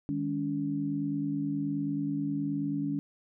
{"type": "tone cluster", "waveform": "sine", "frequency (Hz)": [154.9, 204.3, 283], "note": ["D#3", "G#3", "C#4"], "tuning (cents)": [-7, -28, 36], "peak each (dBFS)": [-35, -37, -30], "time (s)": [0.09, 2.99], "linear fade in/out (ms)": 0, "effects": []}